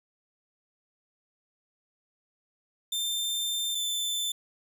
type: tone pair in turn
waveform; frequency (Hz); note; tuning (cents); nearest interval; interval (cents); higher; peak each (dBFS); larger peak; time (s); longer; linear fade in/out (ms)
sawtooth; 3583 / 3536; A7 / A7; +31 / +8; unison; 23; first; -25; neither; 2.92-3.75 / 3.75-4.32; first; 5
effects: none